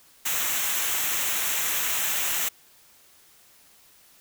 white noise with comb filter, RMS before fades -26 dBFS, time 0.25-2.49 s, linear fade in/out 10 ms, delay 0.21 ms, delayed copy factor -0.6, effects white hiss -56 dBFS RMS until 4.2 s

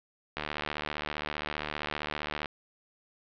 click train, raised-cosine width 0.3 ms, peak -16 dBFS, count 158, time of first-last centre 0.37-2.458 s, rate 75.2 Hz, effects low-pass 4000 Hz 12 dB/octave

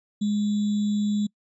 sine tone with sample-and-hold, 207.7 Hz, G#3, in tune, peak -21 dBFS, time 0.21-1.27 s, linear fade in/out 10 ms, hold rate 3675 Hz, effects noise-tail reverb RT60 0.1 s tail -25 dB re dry + resampled to 22050 Hz

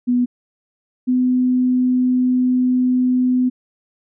sine tone pair in turn, 246 / 252.2 Hz, B3 / B3, -7 / +36 cents, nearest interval unison, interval 43 cents, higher second, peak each -13 dBFS, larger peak neither, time 0.07-0.26 / 1.07-3.5 s, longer second, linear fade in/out 20 ms, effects none

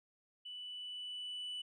sine tone with level ramp, 2973 Hz, F#7, 8 cents sharp, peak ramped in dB -44 to -37 dBFS, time 0.45-1.62 s, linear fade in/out 10 ms, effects tanh soft clip ceiling -39 dBFS

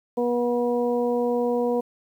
harmonic tone, 241.8 Hz, B3, 36 cents flat, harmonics 1 / 2 / 3 / 4, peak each -26 / -22 / -32 / -34 dBFS, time 0.17-1.81 s, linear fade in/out 10 ms, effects 9-bit

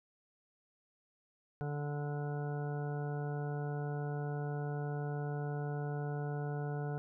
harmonic tone, 146.1 Hz, D3, 9 cents flat, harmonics 1 / 2 / 3 / 4 / 5 / 6 / 7 / 9 / 10, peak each -36 / -49 / -43 / -52 / -46 / -57 / -58 / -58 / -52 dBFS, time 1.61-6.98 s, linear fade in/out 0 ms, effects none

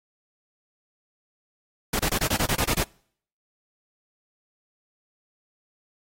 pink noise bursts, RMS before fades -24 dBFS, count 10, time 1.93-2.831 s, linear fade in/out 5 ms, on 64 ms, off 29 ms, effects noise-tail reverb RT60 0.6 s tail -26 dB re dry + AAC 48 kbps

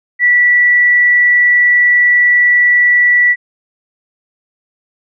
sine tone, 1955 Hz, B6, 18 cents flat, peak -6 dBFS, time 0.19-3.36 s, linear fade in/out 50 ms, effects none

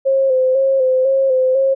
sine tone with vibrato, 527 Hz, C5, 12 cents sharp, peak -11 dBFS, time 0.05-1.75 s, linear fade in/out 20 ms, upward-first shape square, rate 2 Hz, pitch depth 36 cents each way, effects none

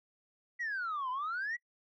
sine exponential two-way sweep, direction down then up, 1975.5 to 987.8 to 1975.5 Hz, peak -32 dBFS, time 0.59-1.57 s, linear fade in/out 20 ms, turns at 1.1 s, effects noise-tail reverb RT60 0.1 s tail -25 dB re dry + tanh soft clip ceiling -31 dBFS

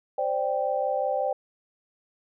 sine chord, C suspended second, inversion none, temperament just, 523.3 / 588.7 / 784.9 Hz, C5 / D5 / G5, 0 / +4 / +2 cents, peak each -28 dBFS, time 0.18-1.33 s, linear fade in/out 5 ms, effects none

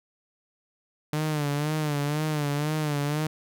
sawtooth tone with vibrato, 149.3 Hz, D3, 29 cents sharp, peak -21 dBFS, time 1.13-3.27 s, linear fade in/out 2 ms, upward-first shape sine, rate 2 Hz, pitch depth 71 cents each way, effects none

